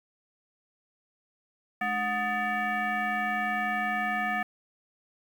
sine tone with frequency modulation, 1244.5 Hz, D#6, in tune, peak -26 dBFS, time 1.81-4.43 s, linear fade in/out 5 ms, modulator 516 Hz, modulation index 1.8, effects 9-bit

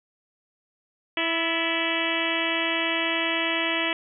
harmonic tone with a mistuned harmonic, 329.6 Hz, E4, in tune, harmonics 1 / 2 / 3 / 4 / 5 / 6 / 7 / 8 / 9 / 10, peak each -31 / -32 / -34 / -36 / -35 / -30 / -31 / -31 / -31 / -34 dBFS, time 1.17-3.93 s, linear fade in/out 2 ms, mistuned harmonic 5, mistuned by +63 cents, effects none

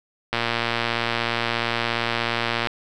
click train, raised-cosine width 0.3 ms, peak -6 dBFS, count 275, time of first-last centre 0.33-2.672 s, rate 117 Hz, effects none

